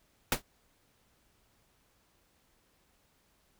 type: noise with exponential decay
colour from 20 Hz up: pink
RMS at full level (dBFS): -22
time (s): 0.32-0.42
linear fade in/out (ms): 2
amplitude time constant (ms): 20
effects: pink hiss -70 dBFS RMS until 3.59 s